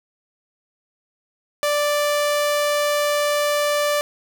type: tone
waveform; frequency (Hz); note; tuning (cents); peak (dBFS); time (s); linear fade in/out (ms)
sawtooth; 587; D5; -1; -14; 1.63-4.01; 0
effects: none